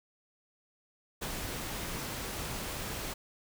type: noise with ADSR envelope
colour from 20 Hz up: pink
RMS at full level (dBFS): -36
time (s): 1.21-3.14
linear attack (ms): 17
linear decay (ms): 58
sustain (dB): -2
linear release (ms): 11
effects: none